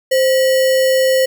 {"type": "tone with sample-and-hold", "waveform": "sine", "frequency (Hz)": 523.3, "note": "C5", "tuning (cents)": 0, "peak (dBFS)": -10, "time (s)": [0.11, 1.26], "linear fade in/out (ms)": 10, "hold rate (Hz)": 2450, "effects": []}